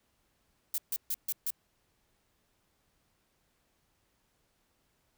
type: noise bursts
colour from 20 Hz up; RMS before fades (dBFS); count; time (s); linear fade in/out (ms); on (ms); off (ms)
violet; -32; 5; 0.74-1.505; 2; 41; 140
effects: pink hiss -74 dBFS RMS until 5.17 s